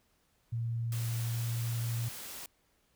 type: tone with pitch glide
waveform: sine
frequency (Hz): 116 to 116.94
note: A#2 to A#2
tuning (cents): -8 to +6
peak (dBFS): -31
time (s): 0.52-2.09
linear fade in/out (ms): 10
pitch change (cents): +14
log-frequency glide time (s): 0.79-1.94
type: noise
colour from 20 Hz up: white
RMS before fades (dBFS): -44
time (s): 0.92-2.46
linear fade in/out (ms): 2
effects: pink hiss -72 dBFS RMS until 2.95 s